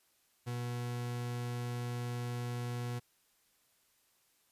40% pulse tone, 121.3 Hz, B2, 31 cents flat, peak -35 dBFS, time 0.46-3 s, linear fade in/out 20 ms, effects white hiss -72 dBFS RMS until 4.51 s + resampled to 32000 Hz

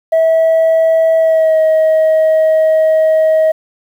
sine tone with pitch glide, 649 to 633.4 Hz, E5 to D#5, -27 to +31 cents, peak -5 dBFS, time 0.12-3.52 s, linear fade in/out 10 ms, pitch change -42 cents, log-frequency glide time 1.18-1.59 s, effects tanh soft clip ceiling -6 dBFS + 7-bit

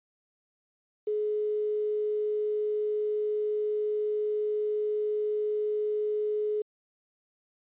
sine tone with quantisation, 422.8 Hz, G#4, 31 cents sharp, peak -26 dBFS, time 1.07-6.62 s, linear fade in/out 5 ms, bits 9, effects resampled to 8000 Hz

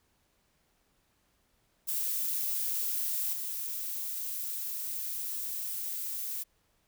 violet noise with level steps, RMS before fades -32 / -36 dBFS, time 1.87-6.44 s, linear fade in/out 20 ms, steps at 3.33 s, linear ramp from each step 2 ms, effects pink hiss -72 dBFS RMS until 6.87 s

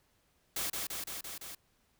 white noise with echo, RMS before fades -35 dBFS, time 0.56-0.7 s, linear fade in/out 5 ms, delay 170 ms, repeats 5, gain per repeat -2 dB, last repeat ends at 1.55 s, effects pink hiss -72 dBFS RMS until 1.99 s

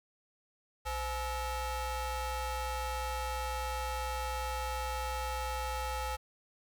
30% pulse ring-modulated tone, 455.7 Hz, A#4, 39 cents flat, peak -28 dBFS, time 0.85-6.17 s, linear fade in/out 20 ms, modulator 395 Hz, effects none

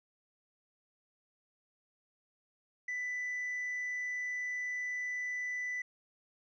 sine tone with tanh clipping, 1988 Hz, B6, 11 cents sharp, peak -35 dBFS, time 2.88-5.82 s, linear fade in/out 5 ms, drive 1 dB, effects none

